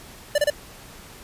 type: tone bursts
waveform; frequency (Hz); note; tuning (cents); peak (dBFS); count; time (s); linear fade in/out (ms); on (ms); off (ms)
square; 587.3; D5; 0; -17; 3; 0.35-0.502; 5; 32; 28
effects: pink hiss -44 dBFS RMS until 1.23 s + resampled to 32000 Hz